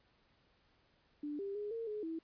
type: tone with pitch steps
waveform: sine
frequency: 294.7 / 397 / 414.8 / 457.3 / 422.6 / 325.4 Hz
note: D4 / G4 / G#4 / A#4 / G#4 / E4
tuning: +6 / +22 / -2 / -33 / +30 / -22 cents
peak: -38 dBFS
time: 1.23-2.19 s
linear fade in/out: 5 ms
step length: 160 ms
effects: pink hiss -72 dBFS RMS until 2.23 s + resampled to 11025 Hz